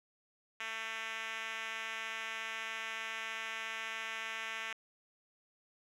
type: tone with band-pass filter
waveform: 5% pulse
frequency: 223.2 Hz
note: A3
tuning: 25 cents sharp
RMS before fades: -41 dBFS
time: 0.6-4.73 s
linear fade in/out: 2 ms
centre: 2400 Hz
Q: 1.2
effects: none